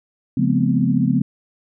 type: tone cluster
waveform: sine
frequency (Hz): 137.7 / 174.4 / 212.3 / 242.1 / 257.2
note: C#3 / F3 / G#3 / B3 / C4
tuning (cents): -11 / -2 / +38 / -34 / -30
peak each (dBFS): -21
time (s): 0.37-1.22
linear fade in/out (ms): 5
effects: none